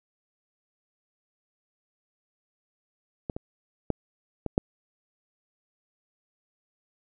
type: clicks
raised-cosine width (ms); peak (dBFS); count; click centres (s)
2; -17 / -20 / -11 / -16 / -7; 5; 3.298 / 3.365 / 3.903 / 4.463 / 4.579
effects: none